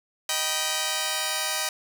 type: chord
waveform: 5% pulse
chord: Eb augmented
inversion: none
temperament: just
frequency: 622.3 / 777.8 / 972.3 Hz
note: Eb5 / G5 / B5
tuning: 0 / -14 / -27 cents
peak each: -18 dBFS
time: 0.29-1.69 s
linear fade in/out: 2 ms
effects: none